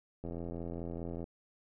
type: click train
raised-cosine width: 2 ms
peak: -28 dBFS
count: 86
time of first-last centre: 0.24-1.241 s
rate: 84.9 Hz
effects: none